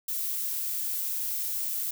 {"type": "noise", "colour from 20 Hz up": "violet", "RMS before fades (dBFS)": -31, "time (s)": [0.08, 1.91], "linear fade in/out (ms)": 5, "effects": []}